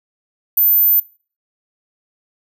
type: tone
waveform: sine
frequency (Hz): 14220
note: A9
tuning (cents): +17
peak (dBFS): -10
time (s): 0.57-1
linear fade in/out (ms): 5
effects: noise-tail reverb RT60 0.4 s tail -22 dB re dry